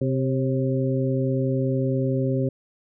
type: harmonic tone with a mistuned harmonic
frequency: 130.81 Hz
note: C3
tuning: in tune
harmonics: 1 / 2 / 3 / 4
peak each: -23 / -26 / -28 / -29 dBFS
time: 0.01-2.49 s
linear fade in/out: 5 ms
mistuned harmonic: 4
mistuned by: +45 cents
effects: none